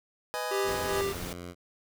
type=chord; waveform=25% pulse; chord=G# minor; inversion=first; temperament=just; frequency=498.4 / 623 / 830.6 Hz; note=B4 / D#5 / G#5; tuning=+16 / +2 / 0 cents; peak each=-32 dBFS; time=0.34-1.01 s; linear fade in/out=0 ms
type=tone with tremolo; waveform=square; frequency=394.4 Hz; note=G4; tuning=11 cents sharp; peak=-28 dBFS; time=0.51-1.13 s; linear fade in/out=5 ms; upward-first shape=sine; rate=2.5 Hz; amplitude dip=75%
type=tone with pitch glide; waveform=10% pulse; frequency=87.31 to 87.87 Hz; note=F2 to F2; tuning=0 to +11 cents; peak=-31 dBFS; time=0.63-1.55 s; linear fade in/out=50 ms; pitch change=+11 cents; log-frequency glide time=1.06-1.23 s
type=noise; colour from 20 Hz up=pink; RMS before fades=-39 dBFS; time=0.68-1.33 s; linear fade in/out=2 ms
effects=none